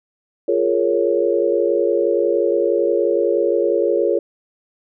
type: chord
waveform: sine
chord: Bb minor seventh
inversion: second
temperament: equal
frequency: 349.2 / 415.3 / 466.2 / 554.4 Hz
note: F4 / Ab4 / Bb4 / Db5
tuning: 0 / 0 / 0 / 0 cents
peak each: -20 dBFS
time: 0.48-4.19 s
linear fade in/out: 5 ms
effects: none